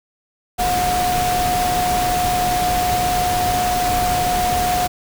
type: tone in noise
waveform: sine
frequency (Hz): 722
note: F#5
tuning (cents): -43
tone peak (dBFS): -17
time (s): 0.58-4.88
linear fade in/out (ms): 20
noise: pink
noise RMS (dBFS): -23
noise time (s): 0.58-4.88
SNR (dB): +3
effects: none